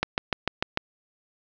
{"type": "click train", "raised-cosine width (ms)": 0.3, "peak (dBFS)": -7, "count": 6, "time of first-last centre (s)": [0.03, 0.774], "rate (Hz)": 6.72, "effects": ["resampled to 16000 Hz", "8-bit"]}